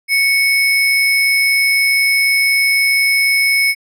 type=tone with sample-and-hold; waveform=sine; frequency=2217 Hz; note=C#7; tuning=in tune; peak=-10 dBFS; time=0.08-3.75 s; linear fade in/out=50 ms; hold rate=7350 Hz; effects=low-pass 12000 Hz 12 dB/octave